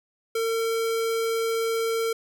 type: tone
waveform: square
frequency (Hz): 453.9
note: A#4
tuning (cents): -46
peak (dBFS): -24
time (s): 0.35-2.13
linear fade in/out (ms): 5
effects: none